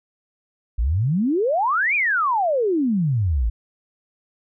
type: exponential two-way sweep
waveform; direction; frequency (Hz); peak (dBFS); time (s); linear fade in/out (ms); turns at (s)
sine; up then down; 51.1 to 2489 to 51.1; -17; 0.78-3.5; 10; 1.95
effects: none